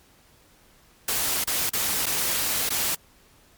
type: noise with dropouts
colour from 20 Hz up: white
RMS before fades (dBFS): -25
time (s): 1.08-2.95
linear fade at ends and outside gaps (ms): 5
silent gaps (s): 1.441-1.473 / 1.696-1.733 / 2.059-2.064 / 2.692-2.703
effects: pink hiss -57 dBFS RMS until 3.57 s + MP3 96 kbps